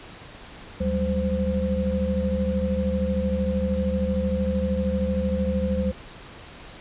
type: tone cluster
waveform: sine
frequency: 75.1 / 187.7 / 200.7 / 516 Hz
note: D2 / F#3 / G3 / C5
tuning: +39 / +25 / +41 / -24 cents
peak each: -27 dBFS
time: 0.8-5.92 s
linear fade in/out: 10 ms
effects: pink hiss -43 dBFS RMS until 6.8 s + resampled to 8000 Hz